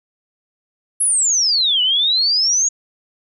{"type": "exponential two-way sweep", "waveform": "sine", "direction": "down then up", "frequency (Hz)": [11000, 2917, 6780], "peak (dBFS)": -13, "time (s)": [1, 2.69], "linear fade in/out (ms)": 10, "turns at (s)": 1.82, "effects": []}